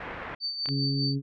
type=low-pass noise; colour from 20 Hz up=white; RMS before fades=-38 dBFS; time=0-0.35 s; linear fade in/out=5 ms; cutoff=2000 Hz; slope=24 dB/octave
type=tone with tremolo; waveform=sine; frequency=4571 Hz; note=D8; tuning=48 cents flat; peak=-27 dBFS; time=0.4-1.16 s; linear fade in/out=50 ms; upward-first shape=sine; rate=5 Hz; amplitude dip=55%
type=clicks; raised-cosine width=0.3 ms; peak=-22 dBFS; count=2; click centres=0.658 / 0.688 s
type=harmonic tone; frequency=138.1 Hz; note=C#3; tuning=6 cents flat; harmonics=1 / 2 / 3; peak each=-27 / -30 / -41 dBFS; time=0.67-1.22 s; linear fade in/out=50 ms
effects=none